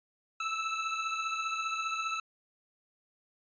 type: beating tone pair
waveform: 25% pulse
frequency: 1312 / 1327 Hz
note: E6 / E6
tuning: -9 / +11 cents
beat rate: 15 Hz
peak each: -29 / -34 dBFS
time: 0.4-2.2 s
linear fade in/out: 5 ms
effects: resampled to 16000 Hz